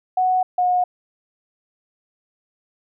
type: tone pair in turn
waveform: sine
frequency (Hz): 740 / 723.5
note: F#5 / F#5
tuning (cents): 0 / -39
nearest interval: unison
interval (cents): 39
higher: first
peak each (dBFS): -15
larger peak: neither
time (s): 0.17-0.43 / 0.58-0.84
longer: neither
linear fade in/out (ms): 5
effects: none